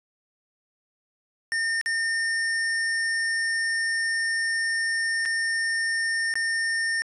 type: tone with dropouts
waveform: square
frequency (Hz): 1818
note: A#6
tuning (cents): -44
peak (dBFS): -24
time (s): 1.52-7.02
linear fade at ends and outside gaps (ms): 0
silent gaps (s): 1.813-1.86 / 5.253-5.258 / 6.339-6.355
effects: resampled to 24000 Hz